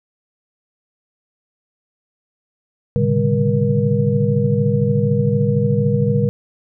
sine tone cluster, 111.2 / 135.3 / 148.7 / 199.3 / 476.1 Hz, A2 / C#3 / D3 / G3 / A#4, +19 / -42 / +22 / +29 / +37 cents, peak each -20 dBFS, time 2.96-6.29 s, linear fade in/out 0 ms, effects none

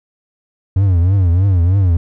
triangle tone with vibrato, 91.7 Hz, F#2, 15 cents flat, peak -7 dBFS, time 0.76-1.97 s, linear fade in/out 5 ms, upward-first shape triangle, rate 3.2 Hz, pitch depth 180 cents each way, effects none

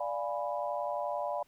sine chord, D diminished seventh, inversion none, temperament equal, 587.3 / 698.5 / 830.6 / 987.8 Hz, D5 / F5 / Ab5 / Cb6, 0 / 0 / 0 / 0 cents, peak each -35 / -37 / -39 / -38 dBFS, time 0-1.43 s, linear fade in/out 5 ms, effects pink hiss -68 dBFS RMS until 1.47 s

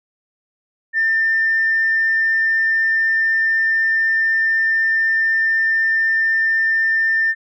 sine tone, 1796 Hz, A6, 35 cents sharp, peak -13 dBFS, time 0.93-7.35 s, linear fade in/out 50 ms, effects tanh soft clip ceiling -9 dBFS

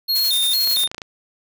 square tone with vibrato, 3951 Hz, B7, in tune, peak -17 dBFS, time 0.08-0.88 s, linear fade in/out 20 ms, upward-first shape square, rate 2.2 Hz, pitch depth 140 cents each way
blue noise with tremolo, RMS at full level -25 dBFS, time 0.15-0.85 s, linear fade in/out 10 ms, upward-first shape square, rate 11 Hz, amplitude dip 40%
clicks, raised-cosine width 0.2 ms, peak -14 dBFS, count 9, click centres 0.674 / 0.713 / 0.77 / 0.836 / 0.875 / 0.915 / 0.946 / 0.981 / 1.018 s
effects none

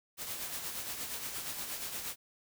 white noise with tremolo, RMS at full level -38 dBFS, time 0.17-2.16 s, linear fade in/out 50 ms, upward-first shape sine, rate 8.5 Hz, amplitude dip 45%, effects none

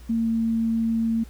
sine tone with pitch glide, 228.1 to 226.8 Hz, A#3 to A#3, -37 to -47 cents, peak -20 dBFS, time 0.09-1.24 s, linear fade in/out 10 ms, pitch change -10 cents, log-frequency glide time 0.2-0.28 s, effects added 60 Hz sine -41 dBFS peak until 1.29 s + pink hiss -53 dBFS RMS until 1.29 s

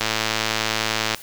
click train, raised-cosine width 0.2 ms, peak -3 dBFS, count 126, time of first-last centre 0.01-1.146 s, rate 110 Hz, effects white hiss -41 dBFS RMS until 1.22 s

